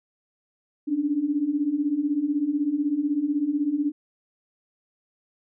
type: beating tone pair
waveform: sine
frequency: 280 / 296 Hz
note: C#4 / D4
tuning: +18 / +14 cents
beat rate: 16 Hz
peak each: -27 / -23 dBFS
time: 0.87-3.92 s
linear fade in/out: 20 ms
effects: none